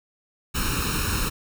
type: noise with comb filter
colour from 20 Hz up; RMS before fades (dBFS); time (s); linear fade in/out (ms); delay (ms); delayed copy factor
pink; -25; 0.54-1.3; 20; 0.74; +0.85
effects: none